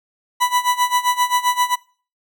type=tone with tremolo; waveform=40% pulse; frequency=987.8 Hz; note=B5; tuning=in tune; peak=-12 dBFS; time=0.4-1.76 s; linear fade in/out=20 ms; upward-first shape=sine; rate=7.6 Hz; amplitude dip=85%; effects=noise-tail reverb RT60 0.4 s tail -23 dB re dry